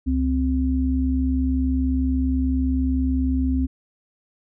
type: tone pair together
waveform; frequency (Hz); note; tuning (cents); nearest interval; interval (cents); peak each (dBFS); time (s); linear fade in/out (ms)
sine; 68.9 / 260.4; C#2 / C4; -10 / -8; octave + major seventh; 2302; -21; 0.06-3.67; 20
effects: none